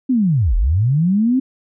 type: linear two-way sweep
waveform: sine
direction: down then up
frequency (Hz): 269.1 to 36.71 to 269.1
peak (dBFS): -12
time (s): 0.09-1.4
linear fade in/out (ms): 10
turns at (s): 0.56
effects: none